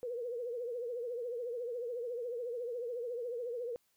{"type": "tone with vibrato", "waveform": "sine", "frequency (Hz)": 480.6, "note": "B4", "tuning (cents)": -47, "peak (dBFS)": -36, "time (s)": [0.03, 3.76], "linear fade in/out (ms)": 0, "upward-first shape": "triangle", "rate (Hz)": 14, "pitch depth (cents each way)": 110, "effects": ["white hiss -75 dBFS RMS until 3.96 s"]}